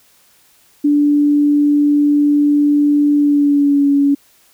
sine tone with pitch glide, 291.7 to 282.3 Hz, D4 to C#4, -12 to +32 cents, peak -9 dBFS, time 0.84-4.15 s, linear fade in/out 10 ms, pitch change -56 cents, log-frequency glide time 3.15-3.88 s, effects white hiss -52 dBFS RMS until 4.53 s

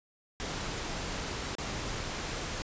pink noise with dropouts, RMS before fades -36 dBFS, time 0.4-2.62 s, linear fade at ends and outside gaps 0 ms, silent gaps 1.552-1.584 s, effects resampled to 16000 Hz

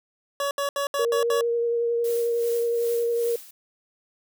25% pulse tone bursts, 564 Hz, C#5, 30 cents sharp, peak -20 dBFS, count 6, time 0.4-1.41 s, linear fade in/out 2 ms, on 110 ms, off 70 ms
sine tone with vibrato, 469.4 Hz, A#4, 12 cents sharp, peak -21 dBFS, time 0.99-3.36 s, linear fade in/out 5 ms, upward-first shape triangle, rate 11 Hz, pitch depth 17 cents each way
blue noise with tremolo, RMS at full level -37 dBFS, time 2.04-3.51 s, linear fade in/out 5 ms, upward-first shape sine, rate 2.6 Hz, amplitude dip 70%
effects none

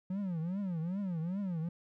triangle tone with vibrato, 180 Hz, F#3, 47 cents flat, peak -31 dBFS, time 0.1-1.69 s, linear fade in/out 5 ms, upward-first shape triangle, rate 2.5 Hz, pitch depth 250 cents each way, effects none

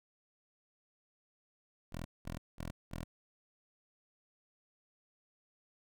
10% pulse tone bursts, 41.84 Hz, E1, 27 cents sharp, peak -32 dBFS, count 4, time 1.92-3.04 s, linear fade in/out 10 ms, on 130 ms, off 200 ms, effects none

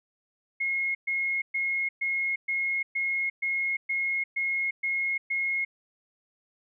sine tone bursts, 2159 Hz, C#7, 46 cents flat, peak -25 dBFS, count 11, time 0.6-5.65 s, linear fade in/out 10 ms, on 350 ms, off 120 ms, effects none

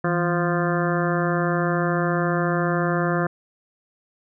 harmonic tone with a mistuned harmonic, 174.61 Hz, F3, in tune, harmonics 1 / 2 / 3 / 4 / 6 / 7 / 8 / 9 / 10, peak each -23 / -26 / -28 / -29 / -31 / -31 / -32 / -33 / -33 dBFS, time 0.04-3.27 s, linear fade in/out 5 ms, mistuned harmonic 1, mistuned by -93 cents, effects none

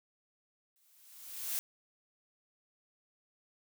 blue noise with exponential growth, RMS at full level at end -33 dBFS, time 0.76-1.59 s, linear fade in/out 0 ms, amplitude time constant 180 ms, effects none

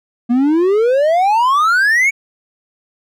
triangle exponential sweep, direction up, 233.1 to 2281 Hz, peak -8 dBFS, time 0.29-2.11 s, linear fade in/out 20 ms, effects none

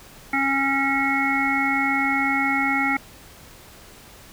harmonic tone, 273.9 Hz, C#4, 21 cents flat, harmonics 1 / 3 / 5 / 7 / 8, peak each -25 / -26 / -27 / -27 / -23 dBFS, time 0.33-2.97 s, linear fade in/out 5 ms, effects pink hiss -46 dBFS RMS until 4.32 s

